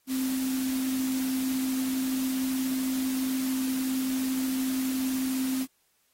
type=tone in noise; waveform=sine; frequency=261.6 Hz; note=C4; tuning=in tune; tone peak=-26 dBFS; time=0.07-5.67 s; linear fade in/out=50 ms; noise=white; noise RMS=-38 dBFS; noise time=0.07-5.67 s; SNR=+9 dB; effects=white hiss -70 dBFS RMS until 6.13 s + AAC 48 kbps